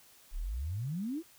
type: exponential sweep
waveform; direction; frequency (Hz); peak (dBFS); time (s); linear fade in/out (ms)
sine; up; 30.87 to 353.6; -33; 0.31-1.23; 50
effects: white hiss -60 dBFS RMS until 1.38 s